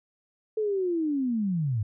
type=linear sweep; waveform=sine; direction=down; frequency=441 to 98 Hz; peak=-24 dBFS; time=0.57-1.83 s; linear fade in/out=5 ms; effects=none